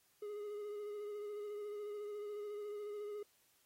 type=tone with vibrato; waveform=triangle; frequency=415.7 Hz; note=G#4; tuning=2 cents sharp; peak=-40 dBFS; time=0.22-3.23 s; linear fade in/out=5 ms; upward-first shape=sine; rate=14 Hz; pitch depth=28 cents each way; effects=white hiss -73 dBFS RMS until 3.65 s + AAC 48 kbps